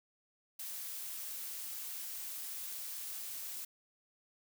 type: noise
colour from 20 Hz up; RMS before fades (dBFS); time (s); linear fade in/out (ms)
blue; -43; 0.59-3.65; 5
effects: none